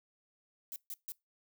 violet noise bursts, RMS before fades -42 dBFS, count 3, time 0.72-1.12 s, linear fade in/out 0 ms, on 40 ms, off 140 ms, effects noise-tail reverb RT60 0.2 s tail -23 dB re dry

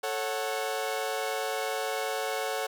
sawtooth chord, F# minor, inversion first, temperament equal with one note detuned, 440 / 549.3 / 740 Hz, A4 / C#5 / F#5, 0 / -16 / 0 cents, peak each -30 dBFS, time 0.03-2.67 s, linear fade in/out 10 ms, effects none

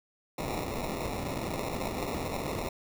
white noise with sample-and-hold, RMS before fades -34 dBFS, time 0.38-2.69 s, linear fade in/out 5 ms, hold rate 1575 Hz, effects none

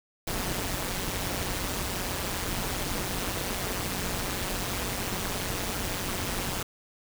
pink noise with amplitude modulation, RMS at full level -28 dBFS, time 0.27-6.63 s, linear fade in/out 5 ms, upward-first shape sine, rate 186 Hz, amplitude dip 75%, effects none

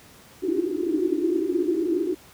pink band-pass noise, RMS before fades -24 dBFS, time 0.42-2.15 s, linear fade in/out 20 ms, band 300 to 380 Hz, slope 96 dB/octave, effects pink hiss -50 dBFS RMS until 2.33 s + high-pass 60 Hz 12 dB/octave

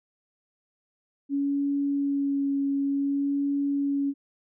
sine tone with vibrato, 280 Hz, C#4, 18 cents sharp, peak -23 dBFS, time 1.29-4.14 s, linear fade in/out 50 ms, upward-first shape sine, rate 0.55 Hz, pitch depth 13 cents each way, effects none

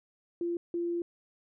sine tone pair in turn, 343.9 / 343.9 Hz, F4 / F4, -27 / -27 cents, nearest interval unison, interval 0 cents, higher neither, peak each -29 / -29 dBFS, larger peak neither, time 0.41-0.57 / 0.74-1.02 s, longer second, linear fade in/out 2 ms, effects none

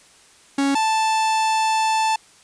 45% pulse tone pair in turn, 277.2 / 880.1 Hz, C#4 / A5, 0 / 0 cents, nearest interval octave + minor sixth, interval 2000 cents, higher second, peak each -17 / -17 dBFS, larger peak neither, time 0.58-0.75 / 0.75-2.16 s, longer second, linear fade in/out 5 ms, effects white hiss -51 dBFS RMS until 2.43 s + resampled to 22050 Hz

